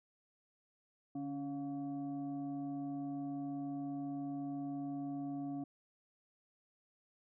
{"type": "tone with frequency modulation", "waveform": "sine", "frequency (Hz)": 280.3, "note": "C#4", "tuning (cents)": 19, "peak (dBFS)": -38, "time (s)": [1.15, 5.64], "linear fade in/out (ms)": 5, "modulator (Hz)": 426, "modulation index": 0.58, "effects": []}